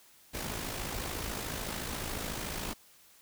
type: noise with amplitude modulation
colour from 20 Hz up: pink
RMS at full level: -35 dBFS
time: 0.33-2.74 s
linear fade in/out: 20 ms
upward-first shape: sine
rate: 53.9 Hz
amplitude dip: 50%
effects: white hiss -60 dBFS RMS until 3.21 s